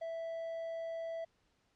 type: tone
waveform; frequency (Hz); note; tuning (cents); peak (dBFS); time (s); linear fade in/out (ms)
triangle; 659.3; E5; 0; -36; 0.01-1.25; 10
effects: pink hiss -75 dBFS RMS until 1.75 s + low-pass 6000 Hz 12 dB/octave